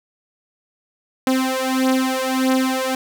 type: beating tone pair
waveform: sawtooth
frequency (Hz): 260 / 261.6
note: C4 / C4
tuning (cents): -11 / 0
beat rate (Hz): 1.6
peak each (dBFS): -16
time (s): 1.27-2.95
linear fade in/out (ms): 2
effects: none